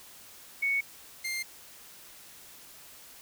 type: tone pair in turn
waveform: sine / sawtooth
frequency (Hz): 2220 / 2107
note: C#7 / C7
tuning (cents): +2 / +12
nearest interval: minor second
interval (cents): 90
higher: first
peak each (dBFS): -25 / -28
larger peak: first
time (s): 0.62-0.81 / 1.24-1.43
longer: neither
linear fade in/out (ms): 10
effects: white hiss -51 dBFS RMS until 3.21 s